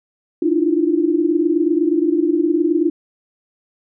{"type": "tone cluster", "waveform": "sine", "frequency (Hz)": [300.1, 328.8, 348], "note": ["D4", "E4", "F4"], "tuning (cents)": [38, -4, -6], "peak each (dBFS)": -18, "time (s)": [0.42, 2.9], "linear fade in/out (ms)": 5, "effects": []}